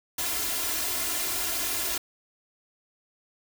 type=noise with comb filter; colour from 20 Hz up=white; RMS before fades=-29 dBFS; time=0.18-1.98 s; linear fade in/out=5 ms; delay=2.9 ms; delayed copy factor=+1; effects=none